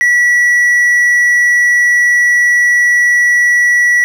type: tone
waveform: triangle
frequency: 1943 Hz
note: B6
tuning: 29 cents flat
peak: -5 dBFS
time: 0.01-4.04 s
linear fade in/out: 0 ms
effects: none